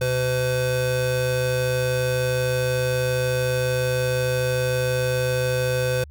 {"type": "tone pair together", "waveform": "square", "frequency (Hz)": [126.75, 507], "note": ["B2", "B4"], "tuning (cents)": [45, 45], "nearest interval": "2 octaves", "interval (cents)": 2400, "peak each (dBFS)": [-25, -23], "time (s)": [0.01, 6.04], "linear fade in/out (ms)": 5, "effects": ["added 73 Hz sine -40 dBFS peak until 6.1 s"]}